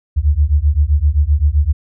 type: beating tone pair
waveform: sine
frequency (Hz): 70 / 77.7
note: C#2 / D#2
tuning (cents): +18 / -2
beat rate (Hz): 7.7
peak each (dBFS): -13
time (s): 0.16-1.73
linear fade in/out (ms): 20
effects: none